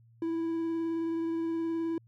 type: tone with vibrato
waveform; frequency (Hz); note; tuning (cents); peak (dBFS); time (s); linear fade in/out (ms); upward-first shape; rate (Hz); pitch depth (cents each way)
triangle; 329.6; E4; 0; -27; 0.22-1.98; 2; sine; 19; 13
effects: added 115 Hz sine -57 dBFS peak until 2.07 s